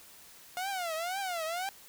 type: tone with vibrato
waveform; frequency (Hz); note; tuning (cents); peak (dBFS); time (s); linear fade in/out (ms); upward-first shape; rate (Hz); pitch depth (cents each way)
sawtooth; 709; F5; +26; -29; 0.57-1.69; 0; triangle; 2; 220
effects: white hiss -54 dBFS RMS until 1.88 s